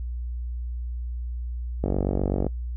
click train, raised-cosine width 2 ms, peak -11 dBFS, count 31, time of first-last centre 1.84-2.466 s, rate 47.9 Hz, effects noise-tail reverb RT60 0.1 s tail -23 dB re dry + added 60 Hz sine -28 dBFS peak until 2.76 s

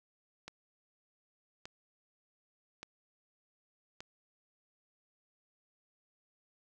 click train, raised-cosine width 0.2 ms, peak -27 dBFS, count 4, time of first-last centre 0.48-4.005 s, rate 0.851 Hz, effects none

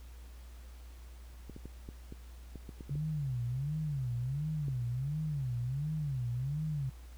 clicks, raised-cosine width 3 ms, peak -32 dBFS, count 11, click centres 1.497 / 1.564 / 1.656 / 1.889 / 2.124 / 2.557 / 2.692 / 2.808 / 2.895 / 2.955 / 4.683 s
sine tone with vibrato, 136.9 Hz, C#3, 21 cents flat, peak -32 dBFS, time 2.9-6.9 s, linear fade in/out 10 ms, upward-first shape sine, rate 1.4 Hz, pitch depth 230 cents each way
effects added 60 Hz sine -47 dBFS peak until 7.17 s + pink hiss -61 dBFS RMS until 7.17 s

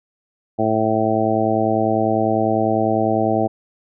harmonic tone, 110 Hz, A2, in tune, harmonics 1 / 2 / 3 / 4 / 5 / 6 / 7, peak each -26 / -23 / -22 / -25 / -25 / -21 / -22 dBFS, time 0.58-3.48 s, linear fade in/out 20 ms, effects none

